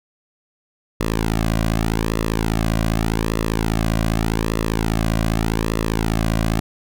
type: tone with flanger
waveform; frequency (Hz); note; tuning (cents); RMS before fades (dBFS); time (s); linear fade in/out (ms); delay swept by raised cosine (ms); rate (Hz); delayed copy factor
sawtooth; 55; A1; 0; -20; 1-6.6; 5; 1.3 to 2.3; 0.84; -0.8
effects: none

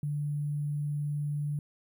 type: tone with sample-and-hold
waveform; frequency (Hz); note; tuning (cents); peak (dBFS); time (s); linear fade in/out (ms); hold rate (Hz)
sine; 146.83; D3; 0; -29; 0.03-1.59; 2; 11025
effects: none

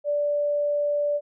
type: tone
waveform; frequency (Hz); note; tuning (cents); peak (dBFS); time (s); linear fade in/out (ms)
sine; 584; D5; -10; -21; 0.04-1.21; 50
effects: none

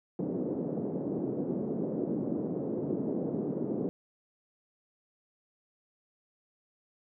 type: band-pass noise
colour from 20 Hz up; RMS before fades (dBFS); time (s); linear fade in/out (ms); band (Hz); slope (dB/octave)
white; -33; 0.19-3.89; 0; 160 to 420; 24
effects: none

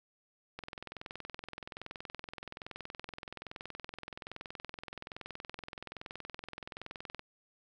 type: click train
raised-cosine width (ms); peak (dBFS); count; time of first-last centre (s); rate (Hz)
0.3; -26; 141; 0.59-7.194; 21.2
effects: none

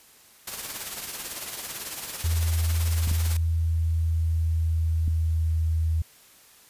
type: noise with tremolo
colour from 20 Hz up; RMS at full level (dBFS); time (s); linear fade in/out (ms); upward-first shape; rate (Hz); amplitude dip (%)
white; -32; 0.47-3.37; 5; triangle; 18; 55
type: tone with pitch glide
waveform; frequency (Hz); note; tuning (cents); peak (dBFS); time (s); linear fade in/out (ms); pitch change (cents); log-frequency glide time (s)
sine; 82.41 to 80.53; E2 to E2; 0 to -40; -21; 2.24-6.02; 5; -40; 3.03-5.63
type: clicks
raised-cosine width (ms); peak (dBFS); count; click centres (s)
5; -21; 3; 3.075 / 3.115 / 5.079
effects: white hiss -54 dBFS RMS until 6.69 s + resampled to 32000 Hz

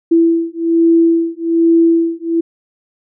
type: beating tone pair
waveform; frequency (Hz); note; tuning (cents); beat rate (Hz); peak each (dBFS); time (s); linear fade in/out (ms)
sine; 331.9 / 333.1; E4 / E4; +12 / +18; 1.2; -12; 0.11-2.41; 10
effects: none

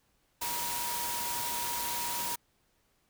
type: tone in noise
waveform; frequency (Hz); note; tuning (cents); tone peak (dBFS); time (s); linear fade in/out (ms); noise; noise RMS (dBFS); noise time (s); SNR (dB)
sine; 954; A#5; +40; -37; 0.41-2.36; 10; white; -35; 0.41-2.36; -5
effects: pink hiss -72 dBFS RMS until 3.09 s

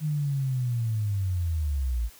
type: linear sweep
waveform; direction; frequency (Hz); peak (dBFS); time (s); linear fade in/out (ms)
sine; down; 155.56 to 53.6; -24; 0-2.1; 50
effects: white hiss -52 dBFS RMS until 2.19 s

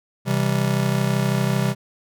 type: chord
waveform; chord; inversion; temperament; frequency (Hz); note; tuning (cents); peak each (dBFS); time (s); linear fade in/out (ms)
square; C major; none; just; 130.81 / 163.52 / 196.22; C3 / E3 / G3; 0 / -14 / +2; -22 / -26 / -24; 0.25-1.75; 50
effects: none

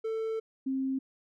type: tone pair in turn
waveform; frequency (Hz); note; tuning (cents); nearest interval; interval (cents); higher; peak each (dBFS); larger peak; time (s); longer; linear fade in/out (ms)
triangle / sine; 444.7 / 265.9; A4 / C4; +18 / +28; major sixth; 890; first; -28 / -28; neither; 0.04-0.4 / 0.66-0.99; first; 10
effects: none

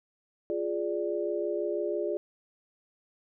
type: chord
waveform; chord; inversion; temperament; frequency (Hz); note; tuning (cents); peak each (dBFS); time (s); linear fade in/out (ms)
sine; D diminished; first; equal; 349.2 / 415.3 / 587.3; F4 / Ab4 / D5; 0 / 0 / 0; -32 / -32 / -33; 0.5-2.17; 0
effects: none

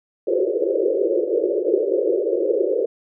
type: band-pass noise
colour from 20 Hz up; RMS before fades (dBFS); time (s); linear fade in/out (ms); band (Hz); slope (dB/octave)
pink; -20; 0.27-2.86; 5; 340 to 560; 96
effects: none

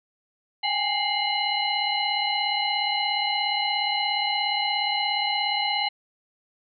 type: tone cluster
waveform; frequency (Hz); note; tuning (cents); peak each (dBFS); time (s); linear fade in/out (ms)
sine; 795 / 832 / 2100 / 2928 / 4079; G5 / G#5 / C7 / F#7 / C8; +24 / +3 / +6 / -19 / -45; -29; 0.63-5.89; 10
effects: none

